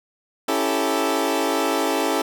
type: chord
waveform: 20% pulse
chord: A dominant seventh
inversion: first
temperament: equal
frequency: 277.2 / 329.6 / 392 / 440 Hz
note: C#4 / E4 / G4 / A4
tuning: 0 / 0 / 0 / 0 cents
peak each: -20 / -20 / -22 / -20 dBFS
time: 0.48-2.22 s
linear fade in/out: 5 ms
effects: none